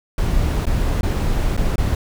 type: noise with dropouts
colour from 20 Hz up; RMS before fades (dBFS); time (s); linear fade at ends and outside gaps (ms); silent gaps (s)
brown; -18; 0.18-1.95; 2; 0.655-0.667 / 1.01-1.031 / 1.567-1.575 / 1.758-1.78
effects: none